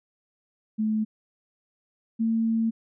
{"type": "tone pair in turn", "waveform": "sine", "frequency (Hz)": [216.7, 225.7], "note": ["A3", "A3"], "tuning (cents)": [-26, 44], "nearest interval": "minor second", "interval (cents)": 70, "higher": "second", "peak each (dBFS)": [-22, -21], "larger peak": "second", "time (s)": [[0.78, 1.05], [2.19, 2.71]], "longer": "second", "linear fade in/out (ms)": 20, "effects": []}